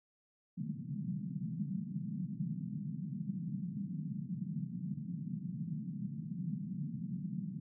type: band-pass noise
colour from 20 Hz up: white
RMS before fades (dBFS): -40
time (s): 0.57-7.6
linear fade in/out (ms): 10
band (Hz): 140 to 210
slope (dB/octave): 48
effects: none